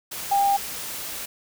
sine tone in noise, 799 Hz, G5, 33 cents sharp, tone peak -17 dBFS, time 0.31-0.57 s, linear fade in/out 10 ms, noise white, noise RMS -33 dBFS, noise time 0.11-1.26 s, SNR +13 dB, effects none

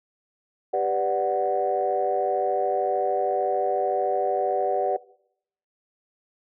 sine chord, G major seventh, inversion none, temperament equal, 392 / 493.9 / 587.3 / 740 Hz, G4 / B4 / D5 / F#5, 0 / 0 / 0 / 0 cents, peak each -28 / -27 / -26 / -24 dBFS, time 0.73-4.97 s, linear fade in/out 10 ms, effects noise-tail reverb RT60 0.7 s tail -20 dB re dry + tanh soft clip ceiling -12 dBFS

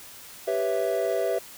triangle chord, C# half-diminished seventh, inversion second, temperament equal, 392 / 493.9 / 554.4 / 659.3 Hz, G4 / B4 / C#5 / E5, 0 / 0 / 0 / 0 cents, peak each -27 / -27 / -30 / -25 dBFS, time 0.47-1.39 s, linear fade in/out 10 ms, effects white hiss -45 dBFS RMS until 1.57 s

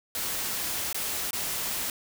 white noise with dropouts, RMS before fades -31 dBFS, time 0.15-1.9 s, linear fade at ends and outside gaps 1 ms, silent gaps 0.928-0.945 / 1.308-1.331 s, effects none

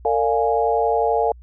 sine chord, Bb dominant seventh, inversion none, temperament equal with one note detuned, 454.5 / 587.3 / 698.5 / 830.6 Hz, Bb4 / D5 / F5 / Ab5, -44 / 0 / 0 / 0 cents, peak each -20 / -25 / -21 / -22 dBFS, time 0.05-1.32 s, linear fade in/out 2 ms, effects added 60 Hz sine -40 dBFS peak until 1.42 s

